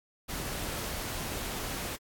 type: noise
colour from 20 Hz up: pink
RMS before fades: -36 dBFS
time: 0.28-1.97 s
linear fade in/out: 20 ms
effects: AAC 64 kbps